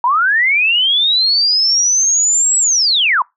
sine linear two-way sweep, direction up then down, 924 to 7810 to 924 Hz, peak -10 dBFS, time 0.04-3.22 s, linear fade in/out 2 ms, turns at 2.58 s, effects noise-tail reverb RT60 0.2 s tail -26 dB re dry

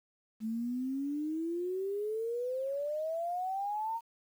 sine exponential sweep, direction up, 216 to 932.3 Hz, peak -32 dBFS, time 0.4-4.01 s, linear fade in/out 50 ms, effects 10-bit

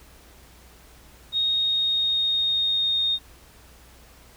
sine tone with pitch glide, 3729 to 3693 Hz, A#7 to A#7, 0 to -17 cents, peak -20 dBFS, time 1.32-3.19 s, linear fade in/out 50 ms, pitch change -17 cents, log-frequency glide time 1.51-3.01 s, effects added 60 Hz sine -52 dBFS peak until 4.36 s + pink hiss -52 dBFS RMS until 4.36 s

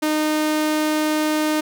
sawtooth tone, 307 Hz, D#4, 23 cents flat, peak -14 dBFS, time 0.02-1.61 s, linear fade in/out 10 ms, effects none

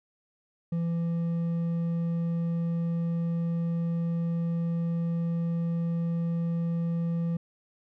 triangle tone with hard clipping, 168.3 Hz, E3, 36 cents sharp, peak -27 dBFS, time 0.72-7.37 s, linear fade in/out 5 ms, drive 7 dB, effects none

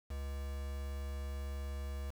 triangle tone with quantisation, 69.3 Hz, C#2, in tune, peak -36 dBFS, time 0.1-2.11 s, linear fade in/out 10 ms, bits 8, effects none

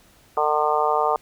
harmonic tone, 151 Hz, D3, 48 cents sharp, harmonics 3 / 4 / 5 / 6 / 7 / 8, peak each -25 / -26 / -23 / -25 / -26 / -25 dBFS, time 0.37-1.16 s, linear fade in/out 2 ms, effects pink hiss -55 dBFS RMS until 1.21 s

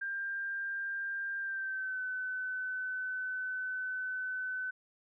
sine tone with pitch glide, 1593 to 1512.3 Hz, G6 to F#6, +27 to +37 cents, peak -34 dBFS, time 0.01-4.71 s, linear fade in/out 10 ms, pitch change -90 cents, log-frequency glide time 1.39-2.01 s, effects none

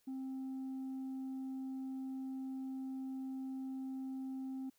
sine tone, 264 Hz, C4, 16 cents sharp, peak -37 dBFS, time 0.07-4.7 s, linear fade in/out 10 ms, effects tanh soft clip ceiling -39 dBFS + white hiss -75 dBFS RMS until 4.78 s

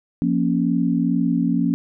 sine chord, Bb minor, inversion second, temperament equal with one note detuned, 174.61 / 235 / 277.2 Hz, F3 / Bb3 / Db4, 0 / +14 / 0 cents, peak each -21 dBFS, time 0.22-1.74 s, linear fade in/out 0 ms, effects none

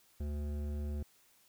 sine tone with hard clipping, 73.42 Hz, D2, in tune, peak -37 dBFS, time 0.2-1.03 s, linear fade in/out 5 ms, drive 13 dB, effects white hiss -67 dBFS RMS until 1.48 s

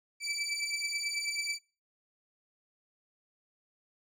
20% pulse beating tone pair, 2313 / 2322.2 Hz, D7 / D7, -27 / -20 cents, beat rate 9.2 Hz, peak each -30 dBFS, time 0.2-1.59 s, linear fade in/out 50 ms, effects noise-tail reverb RT60 0.3 s tail -20 dB re dry + low-pass 11000 Hz 12 dB/octave

